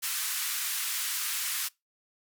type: band-pass noise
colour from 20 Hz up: white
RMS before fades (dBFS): -32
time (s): 0.02-1.69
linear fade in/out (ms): 20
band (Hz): 1200 to 16000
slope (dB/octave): 24
effects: noise-tail reverb RT60 0.2 s tail -23 dB re dry